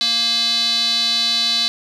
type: tone with band-pass filter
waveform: square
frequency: 233.1 Hz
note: A#3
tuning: in tune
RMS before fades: -18 dBFS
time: 0.01-1.68 s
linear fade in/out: 0 ms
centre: 4100 Hz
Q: 9.7
effects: none